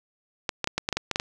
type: clicks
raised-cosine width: 0.2 ms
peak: -8 dBFS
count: 10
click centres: 0.492 / 0.643 / 0.674 / 0.78 / 0.889 / 0.927 / 0.97 / 1.113 / 1.159 / 1.199 s
effects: none